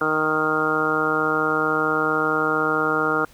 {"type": "harmonic tone", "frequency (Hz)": 155.56, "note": "D#3", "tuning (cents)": 0, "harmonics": [1, 2, 3, 4, 5, 6, 7, 8, 9], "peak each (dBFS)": [-35, -27, -25, -32, -30, -33, -31, -25, -23], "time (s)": [0.01, 3.25], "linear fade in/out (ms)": 2, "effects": ["pink hiss -52 dBFS RMS until 3.33 s"]}